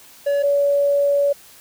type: tone pair in turn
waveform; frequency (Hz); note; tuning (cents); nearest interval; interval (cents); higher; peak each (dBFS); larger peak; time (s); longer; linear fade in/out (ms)
triangle / sine; 568 / 568; C#5 / C#5; +42 / +42; unison; 0; neither; -14; neither; 0.26-0.43 / 0.43-1.33; second; 10
effects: white hiss -46 dBFS RMS until 1.6 s